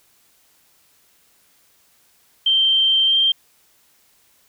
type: tone with pitch glide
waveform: sine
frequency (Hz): 3137 to 3164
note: G7 to G7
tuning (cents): +1 to +15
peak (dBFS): -13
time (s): 2.46-3.32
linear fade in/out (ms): 5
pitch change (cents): +14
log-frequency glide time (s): 3.07-3.14
effects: white hiss -58 dBFS RMS until 4.48 s